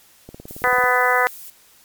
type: click train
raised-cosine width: 2 ms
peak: -23 dBFS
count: 11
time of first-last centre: 0.29-0.839 s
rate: 18.2 Hz
type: noise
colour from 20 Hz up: violet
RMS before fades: -37 dBFS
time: 0.48-1.5 s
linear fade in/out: 2 ms
type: harmonic tone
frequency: 249.3 Hz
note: B3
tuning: 16 cents sharp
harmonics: 2 / 3 / 4 / 5 / 6 / 7 / 8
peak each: -22 / -22 / -22 / -22 / -22 / -22 / -22 dBFS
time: 0.64-1.27 s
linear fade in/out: 0 ms
effects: white hiss -52 dBFS RMS until 1.84 s + MP3 96 kbps